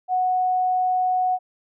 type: tone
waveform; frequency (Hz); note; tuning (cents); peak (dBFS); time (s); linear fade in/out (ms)
sine; 737; F#5; -7; -18; 0.08-1.39; 50
effects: none